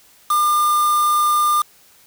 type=tone with quantisation; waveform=triangle; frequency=1203 Hz; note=D6; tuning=41 cents sharp; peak=-12 dBFS; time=0.3-1.62 s; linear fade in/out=5 ms; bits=4; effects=white hiss -51 dBFS RMS until 2.06 s